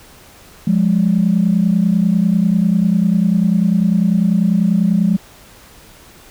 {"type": "tone pair together", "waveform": "sine", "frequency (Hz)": [176.77, 206.9], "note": ["F3", "G#3"], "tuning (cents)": [21, -6], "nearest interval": "minor third", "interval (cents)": 273, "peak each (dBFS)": -13, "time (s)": [0.67, 5.17], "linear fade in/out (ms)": 5, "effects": ["tanh soft clip ceiling -4 dBFS", "pink hiss -43 dBFS RMS until 6.3 s"]}